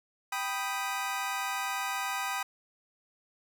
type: chord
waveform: 25% pulse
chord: G augmented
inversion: none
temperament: equal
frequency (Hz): 784 / 987.8 / 1244.5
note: G5 / B5 / D#6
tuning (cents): 0 / 0 / 0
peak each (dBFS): -32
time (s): 0.32-2.43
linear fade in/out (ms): 5
effects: none